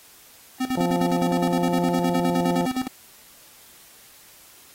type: tone with tremolo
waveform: square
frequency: 257.2 Hz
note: C4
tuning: 30 cents flat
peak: -22 dBFS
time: 0.6-2.88 s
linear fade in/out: 10 ms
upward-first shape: square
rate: 9.7 Hz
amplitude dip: 80%
type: harmonic tone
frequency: 174.7 Hz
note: F3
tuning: 1 cent sharp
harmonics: 1 / 2 / 3 / 4 / 5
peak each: -24 / -27 / -29 / -30 / -31 dBFS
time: 0.77-2.66 s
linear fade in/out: 5 ms
effects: white hiss -50 dBFS RMS until 4.74 s + AAC 48 kbps